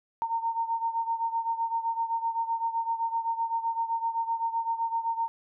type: beating tone pair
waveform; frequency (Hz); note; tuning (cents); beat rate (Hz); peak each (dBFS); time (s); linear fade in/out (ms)
sine; 914 / 921.8; A#5 / A#5; -34 / -20; 7.8; -28 / -32; 0.22-5.28; 0
effects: none